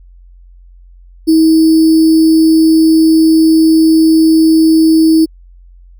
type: tone with sample-and-hold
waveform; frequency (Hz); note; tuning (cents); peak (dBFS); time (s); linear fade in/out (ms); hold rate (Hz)
sine; 320; D#4; +49; -4; 1.27-5.26; 20; 4900
effects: added 44 Hz sine -36 dBFS peak until 5.99 s